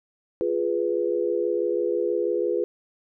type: chord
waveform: sine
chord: F diminished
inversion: none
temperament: equal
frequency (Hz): 349.2 / 415.3 / 493.9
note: F4 / Ab4 / Cb5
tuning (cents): 0 / 0 / 0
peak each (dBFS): -26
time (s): 0.41-2.64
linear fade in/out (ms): 0
effects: none